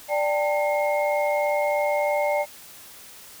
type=tone cluster; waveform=sine; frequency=589 / 793 / 896 / 2146 Hz; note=D5 / G5 / A5 / C7; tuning=+5 / +20 / +31 / +43 cents; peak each=-22 / -28 / -29 / -30 dBFS; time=0.08-2.46 s; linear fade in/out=50 ms; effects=white hiss -45 dBFS RMS until 3.4 s